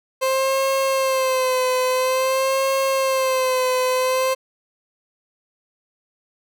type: tone with vibrato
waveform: 30% pulse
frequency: 523.3 Hz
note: C5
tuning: in tune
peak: -15 dBFS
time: 0.21-4.35 s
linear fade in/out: 20 ms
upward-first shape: sine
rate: 0.49 Hz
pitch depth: 48 cents each way
effects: none